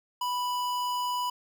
square tone with notch filter, 987.8 Hz, B5, in tune, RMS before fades -30 dBFS, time 0.21-1.3 s, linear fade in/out 5 ms, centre 10000 Hz, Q 1.9, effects none

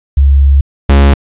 sine / 45% pulse tone pair in turn, 69.3 / 69.82 Hz, C#2 / C#2, 0 / +13 cents, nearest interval unison, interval 13 cents, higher second, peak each -3 dBFS, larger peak neither, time 0.17-0.61 / 0.89-1.14 s, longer first, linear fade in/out 5 ms, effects resampled to 8000 Hz + 7-bit

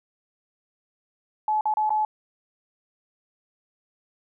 sine tone with dropouts, 857 Hz, A5, 46 cents flat, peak -20 dBFS, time 1.48-2.05 s, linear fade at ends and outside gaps 2 ms, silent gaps 1.61-1.655 / 1.739-1.77 / 1.894-1.904 s, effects none

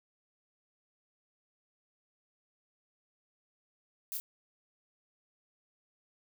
violet noise with echo, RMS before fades -38 dBFS, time 4.12-4.17 s, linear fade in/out 0 ms, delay 30 ms, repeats 1, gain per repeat -2 dB, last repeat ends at 4.2 s, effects none

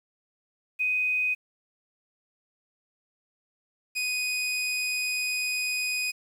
sine / sawtooth tone pair in turn, 2501 / 2492 Hz, D#7 / D#7, +8 / +2 cents, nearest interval unison, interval 6 cents, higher first, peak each -23 dBFS, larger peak neither, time 0.79-1.35 / 3.95-6.12 s, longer second, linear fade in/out 20 ms, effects low-pass 12000 Hz 12 dB/octave + 9-bit

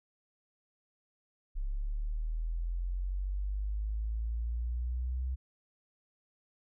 sine linear sweep, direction up, 33.53 to 64.6 Hz, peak -31 dBFS, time 1.55-5.36 s, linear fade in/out 20 ms, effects none

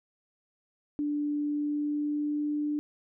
sine tone with pitch glide, 293.7 to 296.4 Hz, D4 to D4, 0 to +16 cents, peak -27 dBFS, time 0.99-2.79 s, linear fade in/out 0 ms, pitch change +16 cents, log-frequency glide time 1.39-2.53 s, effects none

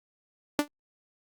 sawtooth tone with exponential decay, 293.7 Hz, D4, in tune, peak -14 dBFS, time 0.59-0.68 s, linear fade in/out 1 ms, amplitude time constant 19 ms, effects Opus 48 kbps

